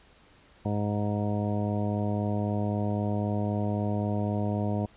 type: harmonic tone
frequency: 103.83 Hz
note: G#2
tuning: in tune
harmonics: 1 / 2 / 3 / 4 / 5 / 6 / 7 / 9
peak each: -29 / -30 / -36 / -39 / -39 / -37 / -39 / -43 dBFS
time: 0.65-4.86 s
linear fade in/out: 5 ms
effects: pink hiss -58 dBFS RMS until 4.96 s + resampled to 8000 Hz